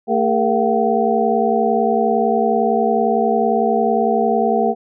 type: tone cluster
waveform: sine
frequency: 224.4 / 408.8 / 466.5 / 689 / 760 Hz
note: A3 / G#4 / A#4 / F5 / F#5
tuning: +34 / -27 / +1 / -24 / +46 cents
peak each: -20 dBFS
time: 0.07-4.75 s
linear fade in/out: 50 ms
effects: none